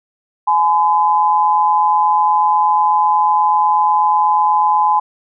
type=tone pair together; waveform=sine; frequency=846 / 1014.2 Hz; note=G#5 / B5; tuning=+32 / +46 cents; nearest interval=minor third; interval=314 cents; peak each=-13 dBFS; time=0.47-5 s; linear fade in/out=10 ms; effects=none